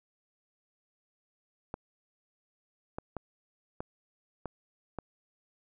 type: clicks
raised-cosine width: 1 ms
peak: -22 dBFS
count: 6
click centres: 1.741 / 2.985 / 3.167 / 3.805 / 4.457 / 4.987 s
effects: none